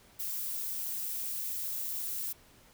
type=noise; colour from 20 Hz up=violet; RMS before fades=-36 dBFS; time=0.19-2.33 s; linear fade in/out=10 ms; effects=pink hiss -60 dBFS RMS until 2.73 s